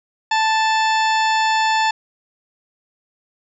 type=harmonic tone; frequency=880 Hz; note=A5; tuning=in tune; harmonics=1 / 2 / 3 / 4 / 5 / 6 / 8; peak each=-16 / -22 / -26 / -28 / -30 / -32 / -34 dBFS; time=0.31-1.91 s; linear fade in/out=5 ms; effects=none